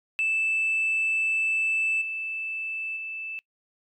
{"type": "tone with level steps", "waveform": "sine", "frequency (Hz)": 2637, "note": "E7", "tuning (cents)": 0, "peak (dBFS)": [-21, -29, -32], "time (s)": [0.19, 3.39], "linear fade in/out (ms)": 0, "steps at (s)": [2.01, 2.96], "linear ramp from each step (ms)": 10, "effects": ["noise-tail reverb RT60 0.1 s tail -23 dB re dry", "tanh soft clip ceiling -19 dBFS"]}